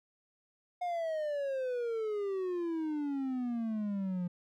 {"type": "exponential sweep", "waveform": "triangle", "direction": "down", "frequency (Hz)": [722, 174.61], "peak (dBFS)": -30, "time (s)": [0.81, 4.28], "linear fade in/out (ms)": 10, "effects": []}